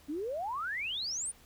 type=exponential sweep; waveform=sine; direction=up; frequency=274.7 to 9670 Hz; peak=-33 dBFS; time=0.08-1.32 s; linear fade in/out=20 ms; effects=added 76 Hz sine -63 dBFS peak until 1.45 s + pink hiss -60 dBFS RMS until 1.45 s